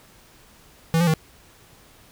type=tone with pitch steps; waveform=square; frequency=164 / 172.8 / 158.3 Hz; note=E3 / F3 / D#3; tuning=-9 / -18 / +30 cents; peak=-17 dBFS; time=0.94-1.138 s; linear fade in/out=0 ms; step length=66 ms; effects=pink hiss -52 dBFS RMS until 2.11 s